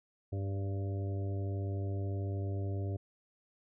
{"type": "harmonic tone with a mistuned harmonic", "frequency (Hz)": 98.5, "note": "G2", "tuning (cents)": 9, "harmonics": [1, 2, 3, 4, 5, 6, 7], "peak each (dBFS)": [-33, -50, -45, -45, -54, -49, -53], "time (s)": [0.32, 2.97], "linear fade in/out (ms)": 10, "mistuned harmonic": 6, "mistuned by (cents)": -28, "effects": []}